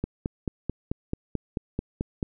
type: click train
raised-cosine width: 3 ms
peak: -14 dBFS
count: 11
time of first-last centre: 0.04-2.228 s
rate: 4.57 Hz
effects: none